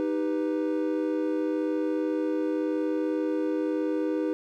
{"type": "chord", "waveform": "triangle", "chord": "Eb augmented", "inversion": "none", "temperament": "equal", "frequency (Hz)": [311.1, 392, 493.9], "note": ["Eb4", "G4", "B4"], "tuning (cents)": [0, 0, 0], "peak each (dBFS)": [-25, -30, -29], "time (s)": [0, 4.33], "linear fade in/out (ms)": 0, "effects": []}